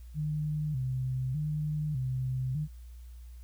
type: tone with vibrato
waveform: sine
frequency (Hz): 140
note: C#3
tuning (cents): +18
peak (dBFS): -29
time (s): 0.14-2.68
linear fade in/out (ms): 50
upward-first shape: square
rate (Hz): 0.83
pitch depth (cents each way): 140
effects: added 60 Hz sine -44 dBFS peak until 3.43 s + white hiss -66 dBFS RMS until 3.43 s